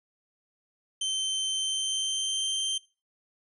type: tone with pitch glide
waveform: sawtooth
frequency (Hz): 3104 to 3138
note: G7 to G7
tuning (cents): -18 to +1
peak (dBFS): -24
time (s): 1.01-2.78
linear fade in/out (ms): 5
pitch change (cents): +19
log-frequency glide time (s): 1.49-2.49
effects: noise-tail reverb RT60 0.3 s tail -19 dB re dry + resampled to 24000 Hz